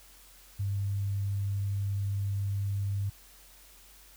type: tone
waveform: sine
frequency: 99.6 Hz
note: G2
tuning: 28 cents sharp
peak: -28 dBFS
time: 0.59-3.1 s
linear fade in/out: 10 ms
effects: added 46 Hz sine -58 dBFS peak until 4.16 s + white hiss -56 dBFS RMS until 4.16 s